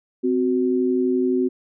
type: tone pair together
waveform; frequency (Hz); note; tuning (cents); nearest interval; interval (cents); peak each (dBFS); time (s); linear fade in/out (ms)
sine; 258.2 / 370; C4 / F#4; -23 / 0; tritone; 623; -20; 0.23-1.49; 20
effects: none